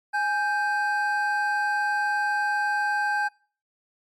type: tone pair together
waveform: triangle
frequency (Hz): 830.6 / 1568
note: G#5 / G6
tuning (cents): 0 / 0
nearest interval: major seventh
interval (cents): 1100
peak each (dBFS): -23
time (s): 0.13-3.29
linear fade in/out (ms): 20
effects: noise-tail reverb RT60 0.4 s tail -24 dB re dry + MP3 96 kbps